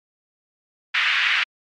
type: band-pass noise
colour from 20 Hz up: pink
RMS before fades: -20 dBFS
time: 0.94-1.44 s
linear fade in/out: 10 ms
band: 1600 to 3000 Hz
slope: 24 dB/octave
effects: MP3 64 kbps